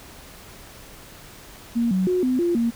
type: tone with pitch steps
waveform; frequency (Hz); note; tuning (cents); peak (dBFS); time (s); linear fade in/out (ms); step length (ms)
sine; 234.3 / 186.8 / 364.1 / 254.9 / 346.2 / 232.8; A#3 / F#3 / F#4 / C4 / F4 / A#3; +9 / +17 / -28 / -45 / -15 / -2; -18; 1.75-2.71; 20; 160
effects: pink hiss -44 dBFS RMS until 2.75 s